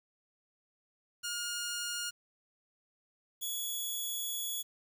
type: tone pair in turn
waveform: 10% pulse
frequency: 1424 / 3387 Hz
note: F6 / G#7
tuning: +33 / +33 cents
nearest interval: octave + minor third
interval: 1500 cents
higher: second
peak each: -27 / -27 dBFS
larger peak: neither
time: 1.23-2.11 / 3.41-4.63 s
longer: second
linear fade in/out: 20 ms
effects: 10-bit